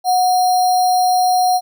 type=tone with sample-and-hold; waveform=sine; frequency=733 Hz; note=F#5; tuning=16 cents flat; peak=-11 dBFS; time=0.04-1.61 s; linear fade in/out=50 ms; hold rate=4900 Hz; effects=none